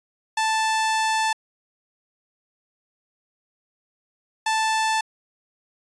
sawtooth tone bursts at uneven times, 880 Hz, A5, in tune, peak -16 dBFS, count 2, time 0.37-1.33 / 4.46-5.01 s, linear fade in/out 5 ms, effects resampled to 22050 Hz

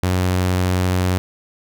sawtooth tone, 91.5 Hz, F#2, 19 cents flat, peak -12 dBFS, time 0.03-1.18 s, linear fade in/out 0 ms, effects none

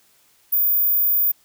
sine tone, 14870 Hz, A#9, 5 cents flat, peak -15 dBFS, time 0.52-1.32 s, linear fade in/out 10 ms, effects white hiss -58 dBFS RMS until 1.44 s

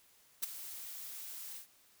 blue noise with ADSR envelope, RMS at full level -32 dBFS, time 0.42-1.67 s, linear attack 15 ms, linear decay 14 ms, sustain -14 dB, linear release 110 ms, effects white hiss -66 dBFS RMS until 2 s

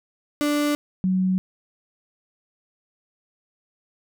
35% pulse / sine tone pair in turn, 293.7 / 186.41 Hz, D4 / F#3, 0 / +13 cents, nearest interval minor sixth, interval 787 cents, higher first, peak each -18 / -18 dBFS, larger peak neither, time 0.41-0.75 / 1.04-1.38 s, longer neither, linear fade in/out 0 ms, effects none

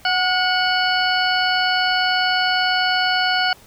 harmonic tone with a mistuned harmonic, 740 Hz, F#5, in tune, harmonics 1 / 2 / 3 / 4 / 6 / 7, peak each -21 / -20 / -28 / -24 / -24 / -33 dBFS, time 0.05-3.53 s, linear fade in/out 2 ms, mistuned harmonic 2, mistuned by -37 cents, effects pink hiss -48 dBFS RMS until 3.66 s

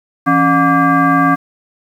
sine tone with frequency modulation, 719 Hz, F#5, 50 cents flat, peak -8 dBFS, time 0.26-1.36 s, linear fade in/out 20 ms, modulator 443 Hz, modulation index 1.8, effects 7-bit

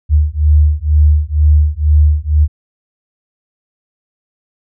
sine beating tone pair, 74.3 / 76.4 Hz, D2 / D#2, +21 / -31 cents, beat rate 2.1 Hz, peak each -10 dBFS, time 0.09-2.48 s, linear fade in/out 50 ms, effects none

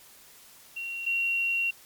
sine tone pair in turn, 2746 / 2746 Hz, F7 / F7, -30 / -30 cents, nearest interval unison, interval 0 cents, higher neither, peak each -32 / -24 dBFS, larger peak second, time 0.76-1.06 / 1.06-1.71 s, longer second, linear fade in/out 10 ms, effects white hiss -53 dBFS RMS until 1.85 s + MP3 96 kbps

